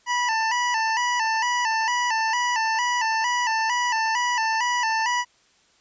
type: tone with vibrato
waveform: 25% pulse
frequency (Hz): 932.3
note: A#5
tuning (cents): 0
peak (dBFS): -17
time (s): 0.06-5.25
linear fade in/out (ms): 50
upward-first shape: square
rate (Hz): 2.2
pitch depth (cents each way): 81
effects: white hiss -60 dBFS RMS until 5.8 s + resampled to 16000 Hz